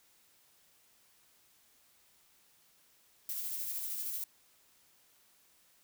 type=noise with tremolo; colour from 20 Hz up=violet; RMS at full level=-37 dBFS; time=3.29-4.24 s; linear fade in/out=2 ms; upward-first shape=sine; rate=13 Hz; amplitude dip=30%; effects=white hiss -67 dBFS RMS until 5.83 s